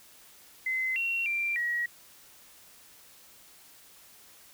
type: tone with pitch steps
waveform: sine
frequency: 2051 / 2735 / 2365 / 1908 Hz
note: C7 / F7 / D7 / A#6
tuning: -35 / -37 / +12 / +40 cents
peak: -27 dBFS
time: 0.66-1.86 s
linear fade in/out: 5 ms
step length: 300 ms
effects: white hiss -55 dBFS RMS until 4.53 s